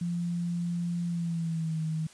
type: tone with pitch glide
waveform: sine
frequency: 172.8 to 158.46 Hz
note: F3 to D#3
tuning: -18 to +32 cents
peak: -28 dBFS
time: 0.01-2.07 s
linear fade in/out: 5 ms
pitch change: -150 cents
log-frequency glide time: 1.06-1.81 s
effects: white hiss -54 dBFS RMS until 2.13 s + resampled to 22050 Hz